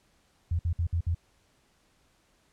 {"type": "tone bursts", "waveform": "sine", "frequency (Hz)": 84.7, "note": "E2", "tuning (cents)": 48, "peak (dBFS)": -24, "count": 5, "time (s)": [0.51, 1.147], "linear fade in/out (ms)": 5, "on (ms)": 81, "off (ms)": 58, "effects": ["pink hiss -67 dBFS RMS until 2.52 s", "low-pass 10000 Hz 12 dB/octave"]}